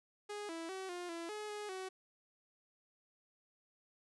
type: tone with pitch steps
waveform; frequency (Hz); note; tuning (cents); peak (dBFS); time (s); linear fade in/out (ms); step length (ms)
sawtooth; 414.2 / 329.7 / 379.8 / 353.9 / 335.8 / 422.7 / 417.4 / 376.1; G#4 / E4 / F#4 / F4 / E4 / G#4 / G#4 / F#4; -5 / 0 / +45 / +23 / +32 / +31 / +9 / +28; -38; 0.29-1.89; 10; 200
effects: resampled to 24000 Hz